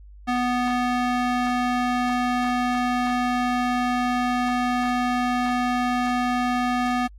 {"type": "tone with band-pass filter", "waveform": "square", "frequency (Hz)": 246.9, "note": "B3", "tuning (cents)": 0, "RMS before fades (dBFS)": -23, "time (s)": [0.27, 7.08], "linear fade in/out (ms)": 20, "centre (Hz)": 1100, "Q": 0.59, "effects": ["added 50 Hz sine -42 dBFS peak until 7.18 s", "AAC 64 kbps"]}